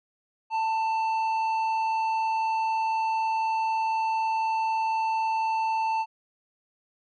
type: tone with tanh clipping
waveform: sine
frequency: 889 Hz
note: A5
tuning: 18 cents sharp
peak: -25 dBFS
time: 0.5-6.06 s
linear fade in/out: 50 ms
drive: 8 dB
effects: none